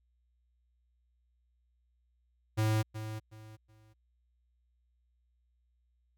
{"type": "tone with echo", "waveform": "square", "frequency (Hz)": 108.9, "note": "A2", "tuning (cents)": -17, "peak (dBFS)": -27, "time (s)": [2.57, 2.83], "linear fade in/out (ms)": 20, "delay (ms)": 370, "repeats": 3, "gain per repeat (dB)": -11, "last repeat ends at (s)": 3.94, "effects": ["added 60 Hz sine -70 dBFS peak until 6.17 s"]}